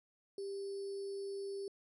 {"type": "tone with sample-and-hold", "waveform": "sine", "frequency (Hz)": 395.2, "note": "G4", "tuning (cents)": 14, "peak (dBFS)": -39, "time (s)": [0.38, 1.68], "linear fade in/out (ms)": 2, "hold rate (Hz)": 4900, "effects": ["resampled to 24000 Hz"]}